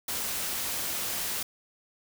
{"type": "noise", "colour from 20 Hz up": "white", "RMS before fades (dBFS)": -32, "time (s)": [0.08, 1.43], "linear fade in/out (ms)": 5, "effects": []}